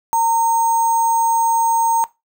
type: tone with sample-and-hold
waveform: sine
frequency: 918 Hz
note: A#5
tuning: 27 cents flat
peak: -13 dBFS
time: 0.13-2.04 s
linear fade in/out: 0 ms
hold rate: 7350 Hz
effects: noise-tail reverb RT60 0.2 s tail -18 dB re dry